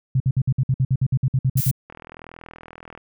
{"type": "tone bursts", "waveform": "sine", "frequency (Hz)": 130.8, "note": "C3", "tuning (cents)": 0, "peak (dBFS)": -15, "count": 15, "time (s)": [0.15, 1.714], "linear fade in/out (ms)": 5, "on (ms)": 52, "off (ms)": 56}
{"type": "noise", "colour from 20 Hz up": "violet", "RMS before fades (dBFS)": -26, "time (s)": [1.57, 1.71], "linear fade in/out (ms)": 5}
{"type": "click train", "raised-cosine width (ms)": 0.5, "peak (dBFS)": -24, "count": 45, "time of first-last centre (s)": [1.9, 2.976], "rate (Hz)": 40.9}
{"effects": []}